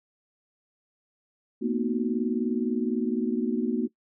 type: chord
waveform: sine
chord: B major seventh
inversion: third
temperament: equal with one note detuned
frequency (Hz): 227.2 / 246.9 / 311.1 / 370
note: A#3 / B3 / D#4 / F#4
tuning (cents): -44 / 0 / 0 / 0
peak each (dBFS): -28 / -28 / -33 / -31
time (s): 1.61-3.88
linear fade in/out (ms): 20
effects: noise-tail reverb RT60 0.1 s tail -20 dB re dry